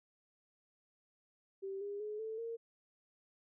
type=tone with pitch steps; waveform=sine; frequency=388.8 / 405.5 / 423 / 441.2 / 460.2 Hz; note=G4 / G#4 / G#4 / A4 / A#4; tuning=-14 / -41 / +32 / +5 / -22 cents; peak=-39 dBFS; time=1.62-2.57 s; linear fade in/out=20 ms; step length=190 ms; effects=none